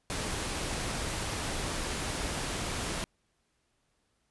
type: noise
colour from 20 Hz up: pink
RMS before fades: -34 dBFS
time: 0.1-3.04 s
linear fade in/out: 0 ms
effects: pink hiss -75 dBFS RMS until 4.3 s + resampled to 24000 Hz